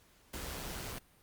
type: noise with amplitude modulation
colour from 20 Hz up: pink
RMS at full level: -40 dBFS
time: 0.33-0.99 s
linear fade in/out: 10 ms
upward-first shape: sine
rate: 131 Hz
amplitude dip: 45%
effects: pink hiss -65 dBFS RMS until 1.22 s + Opus 48 kbps